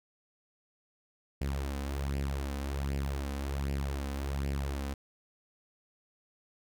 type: tone with flanger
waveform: sawtooth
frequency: 69.3 Hz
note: C#2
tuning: in tune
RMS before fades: -34 dBFS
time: 1.41-4.94 s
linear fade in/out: 5 ms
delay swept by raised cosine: 0.39 to 3.99 ms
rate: 1.3 Hz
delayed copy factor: +0.6
effects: none